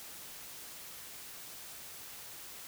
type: silence
effects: white hiss -48 dBFS RMS until 2.67 s